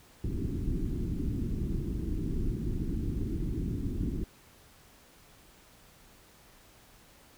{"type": "low-pass noise", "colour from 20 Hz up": "pink", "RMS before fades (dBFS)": -32, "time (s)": [0.24, 4.24], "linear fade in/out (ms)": 2, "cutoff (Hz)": 360, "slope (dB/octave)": 48, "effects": ["pink hiss -58 dBFS RMS until 7.37 s"]}